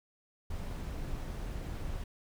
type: noise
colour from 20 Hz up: brown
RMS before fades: -38 dBFS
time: 0.5-2.04 s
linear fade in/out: 5 ms
effects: none